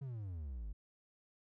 triangle exponential sweep, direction down, 142.6 to 47.85 Hz, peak -39 dBFS, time 0.01-0.73 s, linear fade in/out 10 ms, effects none

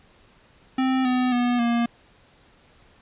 square tone with pitch steps, 261 / 252.3 / 243.8 / 235.6 Hz, C4 / B3 / B3 / A#3, -4 / +37 / -22 / +19 cents, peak -20 dBFS, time 0.78-1.86 s, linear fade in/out 5 ms, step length 270 ms, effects pink hiss -56 dBFS RMS until 3.01 s + resampled to 8000 Hz

